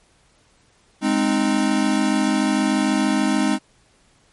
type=chord; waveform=square; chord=Ab major; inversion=none; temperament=equal with one note detuned; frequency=207.7 / 261.6 / 308.3 Hz; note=Ab3 / C4 / Eb4; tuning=0 / 0 / -16 cents; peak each=-22 dBFS; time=1.01-3.59 s; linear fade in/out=50 ms; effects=pink hiss -58 dBFS RMS until 4.32 s + MP3 48 kbps